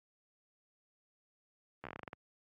slowing click train, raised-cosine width 0.5 ms, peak -28 dBFS, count 11, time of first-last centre 1.84-2.131 s, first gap 13 ms, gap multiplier 1.17, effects high-pass 80 Hz 12 dB/octave + AAC 32 kbps

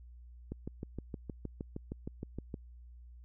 click train, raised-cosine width 3 ms, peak -26 dBFS, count 14, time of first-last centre 0.52-2.542 s, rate 6.43 Hz, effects added 60 Hz sine -50 dBFS peak until 3.24 s

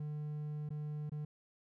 triangle tone with dropouts, 150 Hz, D3, 37 cents sharp, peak -36 dBFS, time 0-1.25 s, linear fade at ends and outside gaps 5 ms, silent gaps 0.691-0.704 / 1.096-1.118 s, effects none

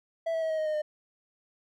triangle tone with pitch steps, 659.3 / 650.2 / 641.3 / 632.4 / 623.7 / 615.1 / 606.7 Hz, E5 / E5 / E5 / D#5 / D#5 / D#5 / D#5, 0 / -24 / -48 / +28 / +4 / -20 / -44 cents, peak -25 dBFS, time 0.26-0.82 s, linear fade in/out 10 ms, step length 80 ms, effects none

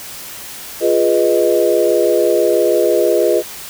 sine chord, F half-diminished seventh, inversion none, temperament equal, 349.2 / 415.3 / 493.9 / 622.3 Hz, F4 / Ab4 / Cb5 / Eb5, 0 / 0 / 0 / 0 cents, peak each -16 dBFS, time 0.8-3.43 s, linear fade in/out 50 ms, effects white hiss -31 dBFS RMS until 3.69 s

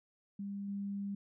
sine tone with level steps, 200 Hz, G3, 35 cents sharp, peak -38 / -36 dBFS, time 0.39-1.15 s, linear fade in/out 5 ms, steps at 0.68 s, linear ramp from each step 5 ms, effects none

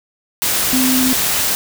sine tone in noise, 257.6 Hz, C4, 27 cents flat, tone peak -14 dBFS, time 0.73-1.13 s, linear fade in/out 0 ms, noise white, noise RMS -17 dBFS, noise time 0.42-1.55 s, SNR 0 dB, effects none

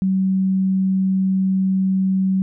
sine tone, 190 Hz, F#3, 46 cents sharp, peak -15 dBFS, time 0.02-2.42 s, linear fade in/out 0 ms, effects none

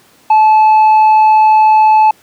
sine tone with tanh clipping, 866 Hz, A5, 28 cents flat, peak -5 dBFS, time 0.3-2.11 s, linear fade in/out 5 ms, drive 3 dB, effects pink hiss -47 dBFS RMS until 2.22 s + high-pass 150 Hz 12 dB/octave

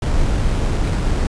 brown noise with sample-and-hold, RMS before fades -17 dBFS, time 0.02-1.27 s, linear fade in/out 2 ms, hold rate 6300 Hz, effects resampled to 22050 Hz

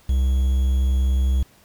triangle tone with quantisation, 65.41 Hz, C2, in tune, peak -14 dBFS, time 0.09-1.43 s, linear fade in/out 5 ms, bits 7, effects pink hiss -54 dBFS RMS until 1.64 s

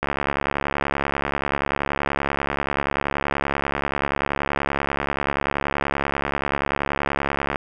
click train, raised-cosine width 0.5 ms, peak -7 dBFS, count 531, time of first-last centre 0.03-7.558 s, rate 70.4 Hz, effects none

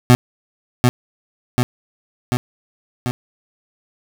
25% pulse tone with echo, 123.47 Hz, B2, in tune, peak -3 dBFS, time 0.1-0.15 s, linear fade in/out 0 ms, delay 740 ms, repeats 4, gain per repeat -3 dB, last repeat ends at 3.11 s, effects none

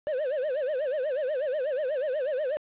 triangle tone with vibrato, 558 Hz, C#5, 11 cents sharp, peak -24 dBFS, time 0.07-2.57 s, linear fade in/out 0 ms, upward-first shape sine, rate 8.2 Hz, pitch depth 200 cents each way, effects resampled to 8000 Hz + 9-bit

